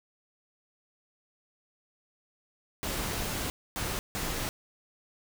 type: noise bursts at uneven times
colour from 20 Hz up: pink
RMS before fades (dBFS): -33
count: 3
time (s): 2.83-3.5 / 3.76-3.99 / 4.15-4.49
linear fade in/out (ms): 0
effects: none